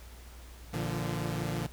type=chord; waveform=sawtooth; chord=Bb major; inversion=none; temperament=equal with one note detuned; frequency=116.54 / 146.83 / 171.52 Hz; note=Bb2 / D3 / F3; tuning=0 / 0 / -31 cents; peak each=-32 dBFS; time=0.73-1.67 s; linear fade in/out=10 ms; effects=added 60 Hz sine -47 dBFS peak until 1.72 s + pink hiss -54 dBFS RMS until 1.72 s